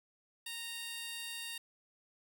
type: tone with high-pass filter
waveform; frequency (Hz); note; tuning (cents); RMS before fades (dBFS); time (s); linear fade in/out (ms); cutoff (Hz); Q
15% pulse; 927; A#5; -10; -43; 0.46-1.58; 5; 3000; 0.8
effects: none